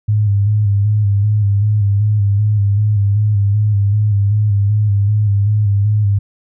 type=tone with vibrato; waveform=sine; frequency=103.1 Hz; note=G#2; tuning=12 cents flat; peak=-10 dBFS; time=0.08-6.19 s; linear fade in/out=10 ms; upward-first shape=square; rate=2.6 Hz; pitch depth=44 cents each way; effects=none